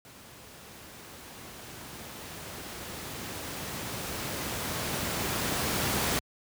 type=noise with level ramp; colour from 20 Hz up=pink; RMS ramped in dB=-50 to -27 dBFS; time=0.05-6.19 s; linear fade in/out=0 ms; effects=high-pass 80 Hz 12 dB/octave